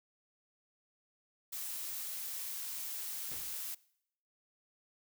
blue noise, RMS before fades -41 dBFS, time 1.52-3.75 s, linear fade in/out 10 ms
pink noise with exponential decay, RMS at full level -48 dBFS, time 3.31-3.67 s, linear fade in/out 5 ms, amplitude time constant 78 ms
effects noise-tail reverb RT60 0.7 s tail -22 dB re dry

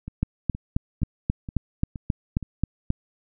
two click trains, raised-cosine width 5 ms, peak -9 / -21 dBFS, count 11 / 6, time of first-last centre 0.23-2.904 / 0.08-2.427 s, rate 3.74 / 2.13 Hz, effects none

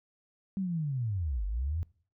sine linear two-way sweep, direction down then up, 197.9 to 46.25 to 88.1 Hz, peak -29 dBFS, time 0.57-1.83 s, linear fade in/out 0 ms, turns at 1.45 s, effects noise-tail reverb RT60 0.5 s tail -22 dB re dry

